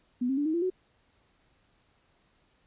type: tone with pitch steps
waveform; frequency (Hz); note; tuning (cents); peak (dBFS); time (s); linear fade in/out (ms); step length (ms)
sine; 246.9 / 267.7 / 290.2 / 314.7 / 341.2 / 369.9; B3 / C4 / D4 / D#4 / F4 / F#4; 0 / +40 / -21 / +20 / -40 / 0; -25; 0.21-0.702; 10; 82
effects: pink hiss -68 dBFS RMS until 2.66 s + resampled to 8000 Hz